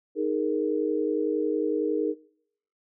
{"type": "chord", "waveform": "sine", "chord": "D# suspended fourth", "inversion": "none", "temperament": "equal", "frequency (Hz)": [311.1, 415.3, 466.2], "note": ["D#4", "G#4", "A#4"], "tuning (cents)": [0, 0, 0], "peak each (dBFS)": -28, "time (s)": [0.15, 2.15], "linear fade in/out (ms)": 50, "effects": ["noise-tail reverb RT60 0.7 s tail -23 dB re dry"]}